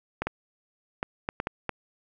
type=clicks; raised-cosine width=0.5 ms; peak=-13 dBFS; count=7; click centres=0.22 / 0.27 / 1.029 / 1.289 / 1.401 / 1.471 / 1.693 s; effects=none

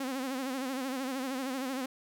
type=tone with vibrato; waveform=sawtooth; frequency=262.8 Hz; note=C4; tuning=8 cents sharp; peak=-29 dBFS; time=0-1.86 s; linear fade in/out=5 ms; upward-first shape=sine; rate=13 Hz; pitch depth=86 cents each way; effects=none

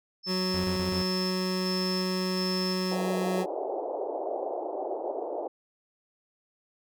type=tone with tremolo; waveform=sine; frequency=5270 Hz; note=E8; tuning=1 cent flat; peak=-31 dBFS; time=0.23-2.97 s; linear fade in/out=50 ms; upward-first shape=square; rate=1.4 Hz; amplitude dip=35%
type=tone; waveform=25% pulse; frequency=185 Hz; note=F#3; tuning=in tune; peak=-24 dBFS; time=0.26-3.46 s; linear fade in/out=50 ms
type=tone bursts; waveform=sawtooth; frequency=88 Hz; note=F2; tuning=14 cents sharp; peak=-29 dBFS; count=4; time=0.54-1.018 s; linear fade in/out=0 ms; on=100 ms; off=26 ms
type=band-pass noise; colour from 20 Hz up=white; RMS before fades=-33 dBFS; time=2.91-5.48 s; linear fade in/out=10 ms; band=340 to 780 Hz; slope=48 dB/octave
effects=none

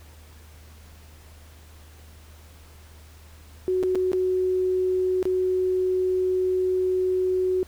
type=tone with dropouts; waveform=sine; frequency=370 Hz; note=F#4; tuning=in tune; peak=-20 dBFS; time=3.68-7.63 s; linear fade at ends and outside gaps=0 ms; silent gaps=3.829-3.835 / 3.95-3.955 / 4.118-4.132 / 5.228-5.254 s; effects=added 77 Hz sine -46 dBFS peak until 7.67 s + pink hiss -53 dBFS RMS until 7.67 s

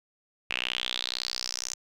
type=tone with band-pass filter sweep; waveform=sawtooth; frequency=62 Hz; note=B1; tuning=7 cents sharp; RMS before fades=-33 dBFS; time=0.5-1.74 s; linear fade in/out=5 ms; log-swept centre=2600 to 6300 Hz; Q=5.6; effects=none

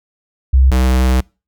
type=tone pair in turn; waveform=sine / square; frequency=65.41 / 63.92 Hz; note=C2 / C2; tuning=0 / -40 cents; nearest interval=unison; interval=40 cents; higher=first; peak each=-6 / -11 dBFS; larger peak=first; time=0.53-0.71 / 0.71-1.21 s; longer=second; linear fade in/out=10 ms; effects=noise-tail reverb RT60 0.3 s tail -25 dB re dry

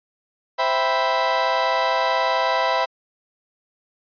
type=chord; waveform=35% pulse; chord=C major seventh; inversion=none; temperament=equal; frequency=523.3 / 659.3 / 784 / 987.8 Hz; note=C5 / E5 / G5 / B5; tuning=0 / 0 / 0 / 0 cents; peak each=-24 / -22 / -24 / -20 dBFS; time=0.58-2.86 s; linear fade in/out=20 ms; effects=resampled to 11025 Hz

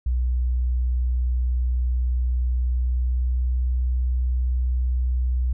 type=tone with pitch glide; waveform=sine; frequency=61.74 to 62.35 Hz; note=B1 to B1; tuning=0 to +17 cents; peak=-19 dBFS; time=0.06-5.53 s; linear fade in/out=5 ms; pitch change=+17 cents; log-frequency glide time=2.68-3.56 s; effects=none

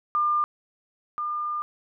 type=tone pair in turn; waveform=sine; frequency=1200 / 1204.4 Hz; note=D6 / D6; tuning=+37 / +43 cents; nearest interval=unison; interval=6 cents; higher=second; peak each=-20 / -26 dBFS; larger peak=first; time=0.15-0.44 / 1.18-1.62 s; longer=second; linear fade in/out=0 ms; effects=none

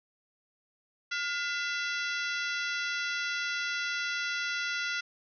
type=harmonic tone with a mistuned harmonic; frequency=673 Hz; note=E5; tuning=36 cents sharp; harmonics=2 / 3 / 4 / 5 / 6 / 7 / 8 / 9; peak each=-33 / -37 / -39 / -41 / -43 / -44 / -45 / -46 dBFS; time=1.11-5.01 s; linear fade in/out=10 ms; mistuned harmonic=2; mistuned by=+93 cents; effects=none

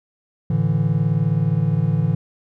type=chord; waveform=triangle; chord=A suspended fourth; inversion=none; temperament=equal with one note detuned; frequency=110 / 145.4 / 164.81 Hz; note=A2 / D3 / E3; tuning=0 / -17 / 0 cents; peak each=-20 / -18 / -18 dBFS; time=0.5-2.15 s; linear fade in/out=5 ms; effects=none

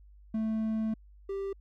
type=tone pair in turn; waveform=triangle; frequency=220 / 392.7 Hz; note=A3 / G4; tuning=0 / +3 cents; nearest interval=minor seventh; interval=1003 cents; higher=second; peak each=-26 / -30 dBFS; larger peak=first; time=0.34-0.94 / 1.29-1.53 s; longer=first; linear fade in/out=5 ms; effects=added 50 Hz sine -52 dBFS peak until 1.6 s

